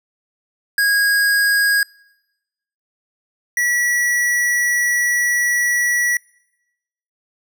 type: tone pair in turn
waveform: square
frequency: 1642 / 1939.8 Hz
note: G#6 / B6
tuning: -20 / -32 cents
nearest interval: minor third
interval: 288 cents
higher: second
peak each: -14 / -16 dBFS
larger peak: first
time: 0.78-1.83 / 3.57-6.17 s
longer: second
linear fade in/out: 2 ms
effects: noise-tail reverb RT60 1.0 s tail -26 dB re dry